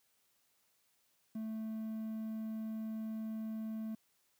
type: tone with quantisation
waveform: triangle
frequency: 220 Hz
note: A3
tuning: in tune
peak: -36 dBFS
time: 1.35-3.95 s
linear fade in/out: 5 ms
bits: 11
effects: white hiss -75 dBFS RMS until 4.39 s + high-pass 60 Hz 12 dB/octave